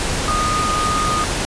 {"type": "tone in noise", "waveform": "sine", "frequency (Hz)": 1232, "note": "D#6", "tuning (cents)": -17, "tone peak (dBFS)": -18, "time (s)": [0.28, 1.24], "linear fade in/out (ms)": 0, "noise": "pink", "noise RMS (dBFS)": -21, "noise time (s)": [0, 1.45], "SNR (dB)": 0, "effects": ["resampled to 22050 Hz"]}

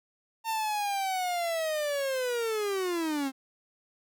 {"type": "linear sweep", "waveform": "45% pulse", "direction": "down", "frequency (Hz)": [908, 260.7], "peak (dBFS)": -28, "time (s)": [0.44, 3.32], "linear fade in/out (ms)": 50, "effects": []}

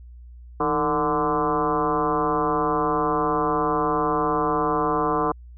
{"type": "tone with frequency modulation", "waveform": "sine", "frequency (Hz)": 740, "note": "F#5", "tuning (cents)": 0, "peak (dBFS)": -19, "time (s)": [0.6, 5.32], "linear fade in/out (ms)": 5, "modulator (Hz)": 143, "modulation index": 3.4, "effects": ["added 60 Hz sine -40 dBFS peak until 5.57 s"]}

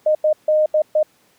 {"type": "tone bursts at uneven times", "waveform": "sine", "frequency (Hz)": 615, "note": "D#5", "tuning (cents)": -20, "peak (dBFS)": -12, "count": 5, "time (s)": [[0.06, 0.15], [0.24, 0.33], [0.48, 0.66], [0.74, 0.82], [0.95, 1.03]], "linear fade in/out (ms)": 5, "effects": ["pink hiss -57 dBFS RMS until 1.38 s", "high-pass 150 Hz 12 dB/octave"]}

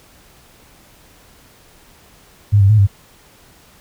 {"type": "tone with pitch steps", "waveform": "sine", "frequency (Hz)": [102.5, 98.1, 107.7, 99.4], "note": ["G#2", "G2", "A2", "G2"], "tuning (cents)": [-22, 2, -37, 25], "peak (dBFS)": -7, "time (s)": [2.52, 2.872], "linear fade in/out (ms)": 20, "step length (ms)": 88, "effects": ["pink hiss -48 dBFS RMS until 3.8 s"]}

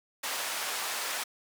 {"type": "band-pass noise", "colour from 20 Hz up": "pink", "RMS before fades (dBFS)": -34, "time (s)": [0.23, 1.24], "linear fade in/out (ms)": 10, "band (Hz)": [860, 15000], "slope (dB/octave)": 12, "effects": []}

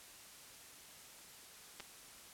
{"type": "clicks", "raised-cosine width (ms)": 0.2, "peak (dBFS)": -30, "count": 2, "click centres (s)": [1.799, 1.804], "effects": ["white hiss -56 dBFS RMS until 2.33 s", "low-pass 12000 Hz 12 dB/octave"]}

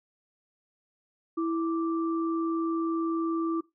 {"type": "tone pair together", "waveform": "sine", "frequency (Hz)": [329.4, 1172.7], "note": ["E4", "D6"], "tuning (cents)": [-1, -3], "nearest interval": "octave + minor seventh", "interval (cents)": 2198, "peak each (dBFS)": [-26, -35], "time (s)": [1.37, 3.61], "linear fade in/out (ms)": 10, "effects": ["noise-tail reverb RT60 0.2 s tail -20 dB re dry"]}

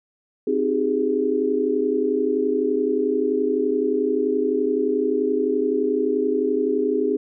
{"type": "chord", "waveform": "sine", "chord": "Ab major seventh", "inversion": "first", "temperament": "equal with one note detuned", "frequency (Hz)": [261.6, 311.1, 383.7, 415.3], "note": ["C4", "Eb4", "G4", "Ab4"], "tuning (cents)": [0, 0, -37, 0], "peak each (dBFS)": [-25, -26, -26, -21], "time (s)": [0.47, 7.17], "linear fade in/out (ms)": 5, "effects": []}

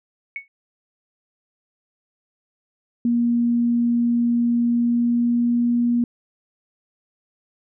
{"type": "tone with exponential decay", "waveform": "sine", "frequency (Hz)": 2217, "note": "C#7", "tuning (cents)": 0, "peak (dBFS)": -23, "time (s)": [0.36, 0.48], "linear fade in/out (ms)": 1, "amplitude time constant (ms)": 25}
{"type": "tone with pitch glide", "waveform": "sine", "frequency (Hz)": [237.2, 239], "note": ["A#3", "A#3"], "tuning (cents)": [30, 43], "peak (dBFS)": -16, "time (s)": [3.05, 6.04], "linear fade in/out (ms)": 2, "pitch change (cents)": 13, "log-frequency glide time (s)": [4.62, 5.71]}
{"effects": []}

